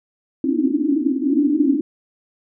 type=band-pass noise; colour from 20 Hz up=white; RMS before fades=-18 dBFS; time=0.44-1.81 s; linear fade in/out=2 ms; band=260 to 320 Hz; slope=96 dB/octave; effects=none